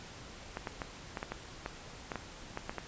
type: clicks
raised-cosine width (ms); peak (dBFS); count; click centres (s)
0.5; -21; 12; 0.571 / 0.672 / 0.818 / 1.172 / 1.229 / 1.32 / 1.661 / 2.118 / 2.157 / 2.574 / 2.695 / 2.783
effects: pink hiss -49 dBFS RMS until 2.87 s + resampled to 16000 Hz